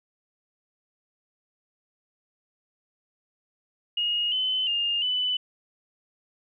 sine tone with pitch steps, 2868 / 3037 / 2821 / 2994 Hz, F7 / F#7 / F7 / F#7, +45 / +44 / +17 / +20 cents, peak -23 dBFS, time 3.97-5.37 s, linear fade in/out 5 ms, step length 350 ms, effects none

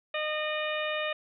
harmonic tone with a mistuned harmonic, 612 Hz, D#5, 29 cents flat, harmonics 1 / 2 / 3 / 4 / 5 / 6, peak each -32 / -37 / -36 / -36 / -39 / -41 dBFS, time 0.14-1.13 s, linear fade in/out 5 ms, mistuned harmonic 5, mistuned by -61 cents, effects none

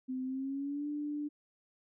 sine tone with pitch glide, 258 to 294.7 Hz, C4 to D4, -24 to +6 cents, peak -34 dBFS, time 0.08-1.29 s, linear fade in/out 20 ms, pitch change +230 cents, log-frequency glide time 0.24-0.88 s, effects none

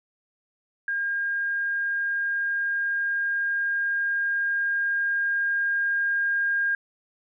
sine tone with level ramp, 1614 Hz, G#6, 50 cents flat, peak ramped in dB -24 to -21 dBFS, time 0.88-6.75 s, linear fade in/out 2 ms, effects none

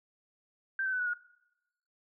sine tone with pitch steps, 1568 / 1534.8 / 1502.4 / 1470.6 / 1439.5 Hz, G6 / G6 / F#6 / F#6 / F#6, 0 / -37 / +26 / -11 / -48 cents, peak -29 dBFS, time 0.79-1.135 s, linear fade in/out 2 ms, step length 69 ms, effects noise-tail reverb RT60 0.9 s tail -22 dB re dry

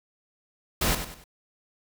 pink noise with echo, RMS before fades -24 dBFS, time 0.81-0.95 s, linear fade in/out 5 ms, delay 97 ms, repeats 3, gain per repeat -9 dB, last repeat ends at 1.241 s, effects none

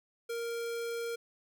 square tone, 466.2 Hz, A#4, in tune, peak -35 dBFS, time 0.29-1.16 s, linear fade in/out 10 ms, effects none

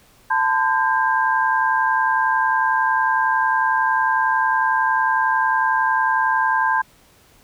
sine tone cluster, 888 / 1019 / 1596 Hz, A5 / C6 / G6, +16 / -46 / +31 cents, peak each -20 dBFS, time 0.3-6.82 s, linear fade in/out 10 ms, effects pink hiss -53 dBFS RMS until 7.43 s

